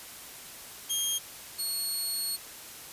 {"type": "tone pair in turn", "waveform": "15% pulse", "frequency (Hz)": [3230, 4338], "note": ["G#7", "C#8"], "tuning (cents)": [-49, -38], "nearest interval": "perfect fourth", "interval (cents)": 511, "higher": "second", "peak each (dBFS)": [-20, -23], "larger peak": "first", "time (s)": [[0.89, 1.19], [1.58, 2.37]], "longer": "second", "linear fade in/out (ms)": 20, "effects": ["white hiss -45 dBFS RMS until 2.92 s", "resampled to 32000 Hz"]}